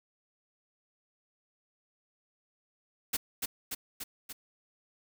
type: noise with echo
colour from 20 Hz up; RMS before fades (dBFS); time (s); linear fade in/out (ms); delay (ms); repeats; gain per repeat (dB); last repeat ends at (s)
white; -30; 3.13-3.17; 10; 290; 4; -3; 4.33
effects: none